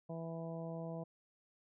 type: harmonic tone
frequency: 164.81 Hz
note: E3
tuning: in tune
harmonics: 1 / 2 / 3 / 4 / 5 / 6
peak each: -43 / -51 / -48 / -47 / -57 / -57 dBFS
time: 0.09-1.04 s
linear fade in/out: 10 ms
effects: none